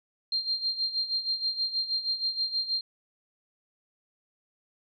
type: tone with tremolo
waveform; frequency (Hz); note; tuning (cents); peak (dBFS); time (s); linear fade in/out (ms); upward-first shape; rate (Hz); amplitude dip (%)
sine; 4186; C8; 0; -24; 0.32-2.81; 2; sine; 6.3; 75
effects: none